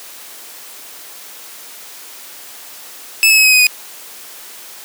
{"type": "tone with pitch steps", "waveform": "sawtooth", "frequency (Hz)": [2614, 2587, 2560, 2534, 2508, 2482], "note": ["E7", "E7", "D#7", "D#7", "D#7", "D#7"], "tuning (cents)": [-15, -33, 49, 31, 13, -5], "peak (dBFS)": -4, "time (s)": [3.23, 3.668], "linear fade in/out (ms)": 0, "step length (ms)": 73, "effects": ["white hiss -35 dBFS RMS until 4.84 s", "high-pass 300 Hz 12 dB/octave"]}